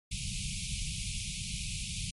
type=band-stop noise; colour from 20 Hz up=pink; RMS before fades=-36 dBFS; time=0.11-2.11 s; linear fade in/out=10 ms; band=200 to 2300 Hz; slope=96 dB/octave; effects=MP3 48 kbps